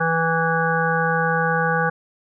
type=harmonic tone; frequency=164.2 Hz; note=E3; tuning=6 cents flat; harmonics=1 / 3 / 5 / 7 / 9 / 10; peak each=-24 / -24 / -24 / -26 / -23 / -27 dBFS; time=0-1.9 s; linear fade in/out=10 ms; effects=none